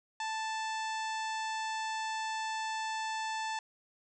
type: harmonic tone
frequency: 880 Hz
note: A5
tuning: in tune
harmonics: 1 / 2 / 3 / 4 / 5 / 6 / 7 / 8 / 9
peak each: -35 / -41 / -45 / -47 / -49 / -51 / -52 / -53 / -54 dBFS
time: 0.2-3.59 s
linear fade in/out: 2 ms
effects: none